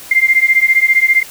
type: beating tone pair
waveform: sine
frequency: 2093 / 2108 Hz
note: C7 / C7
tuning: 0 / +12 cents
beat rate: 15 Hz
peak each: -11 dBFS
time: 0.11-1.23 s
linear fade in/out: 5 ms
effects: white hiss -34 dBFS RMS until 1.3 s